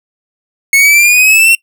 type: linear sweep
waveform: 45% pulse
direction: up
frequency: 2183 to 2734 Hz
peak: -4 dBFS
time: 0.73-1.55 s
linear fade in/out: 2 ms
effects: noise-tail reverb RT60 0.1 s tail -21 dB re dry